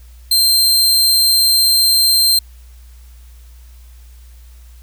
sawtooth tone, 4153 Hz, C8, 14 cents flat, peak -7 dBFS, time 0.31-2.39 s, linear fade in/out 5 ms, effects added 60 Hz sine -37 dBFS peak until 4.82 s + white hiss -52 dBFS RMS until 4.82 s

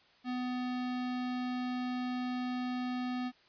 square tone, 250 Hz, B3, 21 cents sharp, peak -34 dBFS, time 0.24-3.32 s, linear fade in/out 50 ms, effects white hiss -64 dBFS RMS until 3.48 s + resampled to 11025 Hz

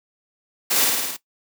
white noise with echo, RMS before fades -20 dBFS, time 0.7-0.85 s, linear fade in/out 10 ms, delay 53 ms, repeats 6, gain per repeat -2 dB, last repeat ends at 1.168 s, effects noise-tail reverb RT60 0.1 s tail -17 dB re dry + high-pass 200 Hz 12 dB/octave

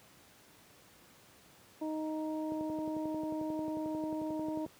harmonic tone, 311.6 Hz, D#4, 3 cents sharp, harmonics 1 / 2 / 3, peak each -35 / -41 / -45 dBFS, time 1.81-4.66 s, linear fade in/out 10 ms
click train, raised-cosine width 2 ms, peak -30 dBFS, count 25, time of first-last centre 2.52-4.663 s, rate 11.2 Hz
effects pink hiss -60 dBFS RMS until 4.79 s + high-pass 100 Hz 12 dB/octave

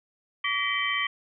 sine tone cluster, 1149 / 1908 / 2023 / 2317 / 3107 Hz, D6 / A#6 / B6 / D7 / G7, -38 / +40 / +41 / -24 / -16 cents, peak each -31 dBFS, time 0.44-1.07 s, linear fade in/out 5 ms, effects none

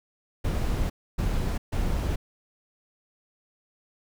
brown noise bursts at uneven times, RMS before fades -26 dBFS, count 3, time 0.44-0.9 / 1.18-1.58 / 1.72-2.16 s, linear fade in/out 10 ms, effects none

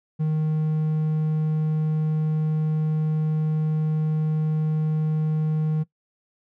triangle tone, 155.4 Hz, D#3, 2 cents flat, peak -18 dBFS, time 0.19-5.84 s, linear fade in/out 20 ms, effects noise-tail reverb RT60 0.1 s tail -20 dB re dry

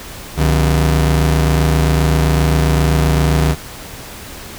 40% pulse ring-modulated tone, 110 Hz, A2, in tune, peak -7 dBFS, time 0.36-3.56 s, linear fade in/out 50 ms, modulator 41.2 Hz, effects pink hiss -32 dBFS RMS until 4.58 s

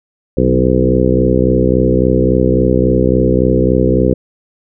harmonic tone with a mistuned harmonic, 63.6 Hz, C2, 48 cents flat, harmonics 1 / 2 / 3 / 4 / 5 / 6 / 7 / 8, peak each -17 / -17 / -17 / -17 / -17 / -17 / -17 / -17 dBFS, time 0.37-4.14 s, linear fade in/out 5 ms, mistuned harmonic 3, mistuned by -27 cents, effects none

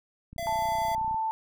click train, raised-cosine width 5 ms, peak -32 dBFS, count 26, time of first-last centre 0.33-1.144 s, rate 30.7 Hz
square tone, 676 Hz, E5, 43 cents sharp, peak -32 dBFS, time 0.38-0.95 s, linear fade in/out 2 ms
sine tone with pitch glide, 880 to 885.1 Hz, A5 to A5, 0 to +10 cents, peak -26 dBFS, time 0.47-1.31 s, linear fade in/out 0 ms, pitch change +10 cents, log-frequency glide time 0.62-1 s
effects none

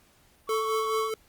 triangle tone with vibrato, 1116 Hz, C#6, 11 cents sharp, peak -27 dBFS, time 0.47-1.11 s, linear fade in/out 50 ms, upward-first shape square, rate 14 Hz, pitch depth 19 cents each way
square tone with tremolo, 440 Hz, A4, in tune, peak -26 dBFS, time 0.49-1.14 s, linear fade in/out 2 ms, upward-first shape sine, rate 4.7 Hz, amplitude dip 50%
effects pink hiss -61 dBFS RMS until 1.28 s + Opus 48 kbps

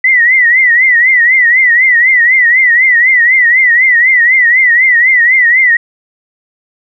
sine tone with vibrato, 1975.5 Hz, B6, in tune, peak -4 dBFS, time 0.04-5.77 s, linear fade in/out 5 ms, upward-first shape triangle, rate 4 Hz, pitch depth 140 cents each way, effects none

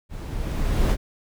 brown noise with level ramp, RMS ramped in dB -34 to -17 dBFS, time 0.09-0.97 s, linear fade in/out 50 ms, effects none

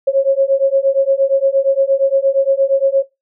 sine beating tone pair, 540 / 548.6 Hz, C#5 / C#5, -45 / -18 cents, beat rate 8.6 Hz, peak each -13 dBFS, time 0.07-3.03 s, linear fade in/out 10 ms, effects noise-tail reverb RT60 0.2 s tail -21 dB re dry

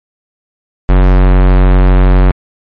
square tone, 46.25 Hz, F#1, in tune, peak -4 dBFS, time 0.89-2.31 s, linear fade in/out 0 ms, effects low-pass 2000 Hz 12 dB/octave + MP3 32 kbps

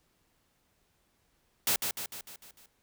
white noise with echo, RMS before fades -27 dBFS, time 1.67-1.76 s, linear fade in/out 2 ms, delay 150 ms, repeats 6, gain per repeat -5 dB, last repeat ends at 2.66 s, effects pink hiss -72 dBFS RMS until 2.82 s

